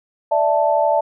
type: chord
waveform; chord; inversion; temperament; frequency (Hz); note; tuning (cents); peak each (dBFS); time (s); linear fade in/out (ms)
sine; D suspended second; none; equal; 587.3 / 659.3 / 880; D5 / E5 / A5; 0 / 0 / 0; -18; 0.31-1.01; 10
effects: none